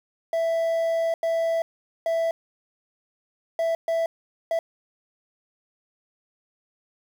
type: tone bursts at uneven times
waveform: triangle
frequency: 661 Hz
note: E5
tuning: 5 cents sharp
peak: -19 dBFS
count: 6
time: 0.33-1.14 / 1.23-1.62 / 2.06-2.31 / 3.59-3.75 / 3.88-4.06 / 4.51-4.59 s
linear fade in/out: 2 ms
effects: 8-bit